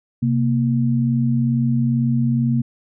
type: tone pair together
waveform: sine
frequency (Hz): 130.82 / 233.1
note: C3 / A#3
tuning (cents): 0 / 0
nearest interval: minor seventh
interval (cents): 1000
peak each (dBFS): -18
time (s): 0.22-2.62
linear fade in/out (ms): 10
effects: none